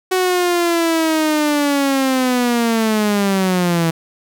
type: linear sweep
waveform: sawtooth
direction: down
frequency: 373.5 to 162.2 Hz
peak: -10 dBFS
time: 0.11-3.91 s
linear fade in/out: 10 ms
effects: none